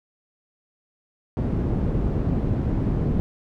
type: low-pass noise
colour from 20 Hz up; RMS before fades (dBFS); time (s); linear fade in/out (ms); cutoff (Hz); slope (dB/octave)
white; -23; 1.37-3.2; 0; 190; 12
effects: none